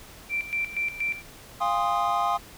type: tone with tremolo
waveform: sine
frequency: 2349 Hz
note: D7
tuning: in tune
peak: -24 dBFS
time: 0.29-1.23 s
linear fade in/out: 50 ms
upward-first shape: square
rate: 4.2 Hz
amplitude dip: 75%
type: chord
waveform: triangle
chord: F minor seventh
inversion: none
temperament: equal with one note detuned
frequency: 698.5 / 809.3 / 1046.5 / 1244.5 Hz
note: F5 / Ab5 / C6 / Eb6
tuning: 0 / -45 / 0 / 0 cents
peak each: -26 dBFS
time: 1.6-2.38 s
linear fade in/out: 20 ms
effects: pink hiss -47 dBFS RMS until 2.57 s